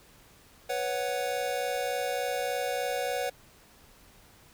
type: chord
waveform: square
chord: B suspended second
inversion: none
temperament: equal with one note detuned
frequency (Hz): 493.9 / 557.3 / 740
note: B4 / C#5 / F#5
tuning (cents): 0 / +9 / 0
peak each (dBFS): -34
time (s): 0.69-3.3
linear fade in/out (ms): 10
effects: pink hiss -57 dBFS RMS until 4.53 s